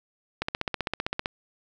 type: click train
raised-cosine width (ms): 0.3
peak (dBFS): -11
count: 14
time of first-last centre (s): 0.42-1.259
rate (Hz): 15.5
effects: none